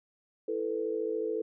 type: chord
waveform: sine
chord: E suspended fourth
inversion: none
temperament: equal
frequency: 329.6 / 440 / 493.9 Hz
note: E4 / A4 / B4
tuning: 0 / 0 / 0 cents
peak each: -37 / -31 / -36 dBFS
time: 0.48-1.42 s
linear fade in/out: 5 ms
effects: none